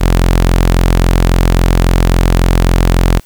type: tone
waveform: sawtooth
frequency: 43.65 Hz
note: F1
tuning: in tune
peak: -3 dBFS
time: 0-3.2 s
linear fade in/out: 20 ms
effects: white hiss -46 dBFS RMS until 3.25 s